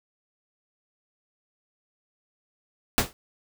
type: noise with exponential decay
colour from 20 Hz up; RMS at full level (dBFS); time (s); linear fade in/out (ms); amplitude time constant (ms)
pink; -17; 2.98-3.13; 0; 31
effects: none